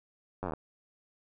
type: slowing click train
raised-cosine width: 1 ms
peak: -21 dBFS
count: 10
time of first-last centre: 0.43-0.536 s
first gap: 10 ms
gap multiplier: 1.04
effects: none